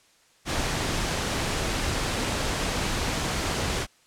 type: noise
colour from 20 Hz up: pink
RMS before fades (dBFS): -27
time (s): 0.45-3.87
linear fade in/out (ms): 50
effects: white hiss -60 dBFS RMS until 4.06 s + low-pass 8000 Hz 12 dB/octave